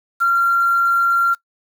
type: tone with quantisation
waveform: sine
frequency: 1378 Hz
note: F6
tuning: 24 cents flat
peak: -12 dBFS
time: 0.2-1.35 s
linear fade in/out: 20 ms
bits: 6
effects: noise-tail reverb RT60 0.1 s tail -21 dB re dry